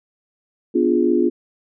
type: chord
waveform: sine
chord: B diminished seventh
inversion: none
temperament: equal with one note detuned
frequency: 248.2 / 293.7 / 349.2 / 415.3 Hz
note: B3 / D4 / F4 / Ab4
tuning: +9 / 0 / 0 / 0 cents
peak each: -20 / -21 / -17 / -22 dBFS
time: 0.74-1.3 s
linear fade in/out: 20 ms
effects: none